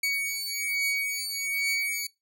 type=beating tone pair; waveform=sawtooth; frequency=2249 / 2250.2 Hz; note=C#7 / C#7; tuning=+24 / +25 cents; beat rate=1.2 Hz; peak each=-27 dBFS; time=0.03-2.07 s; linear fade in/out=5 ms; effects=noise-tail reverb RT60 0.2 s tail -21 dB re dry